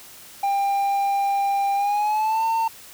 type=tone with pitch glide; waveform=triangle; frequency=796 to 903.9 Hz; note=G5 to A5; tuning=+26 to +46 cents; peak=-17 dBFS; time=0.43-2.68 s; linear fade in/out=5 ms; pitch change=+220 cents; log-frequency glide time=1.75-2.46 s; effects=white hiss -44 dBFS RMS until 2.93 s